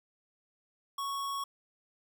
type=tone; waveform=square; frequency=1108.7 Hz; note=C#6; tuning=in tune; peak=-34 dBFS; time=0.98-1.44 s; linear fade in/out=5 ms; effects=none